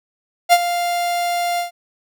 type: tone with ADSR envelope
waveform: 45% pulse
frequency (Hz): 698.5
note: F5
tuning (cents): 0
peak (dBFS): -6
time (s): 0.49-1.71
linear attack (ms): 38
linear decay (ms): 47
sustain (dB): -12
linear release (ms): 120
effects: none